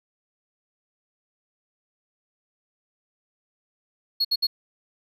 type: tone bursts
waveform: triangle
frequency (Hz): 4328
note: C#8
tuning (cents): -42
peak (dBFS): -18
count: 3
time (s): 4.2-4.47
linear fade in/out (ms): 10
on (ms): 48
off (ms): 63
effects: none